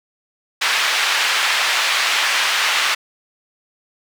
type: band-pass noise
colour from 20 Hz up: white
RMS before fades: -18 dBFS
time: 0.61-2.95 s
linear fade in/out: 10 ms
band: 1100 to 3100 Hz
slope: 12 dB/octave
effects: none